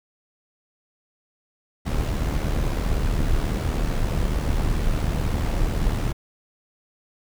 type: noise with amplitude modulation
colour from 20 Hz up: brown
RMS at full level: -20 dBFS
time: 1.85-6.13 s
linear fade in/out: 20 ms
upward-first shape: sine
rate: 76.2 Hz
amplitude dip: 55%
effects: none